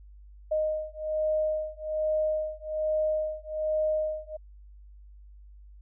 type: beating tone pair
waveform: sine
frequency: 619 / 620.2 Hz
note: D#5 / D#5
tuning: -9 / -6 cents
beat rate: 1.2 Hz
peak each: -29 dBFS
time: 0.51-4.37 s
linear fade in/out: 10 ms
effects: added 50 Hz sine -47 dBFS peak until 5.81 s